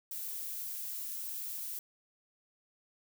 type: noise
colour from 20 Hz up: violet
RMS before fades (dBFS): -40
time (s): 0.11-1.79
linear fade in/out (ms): 2
effects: none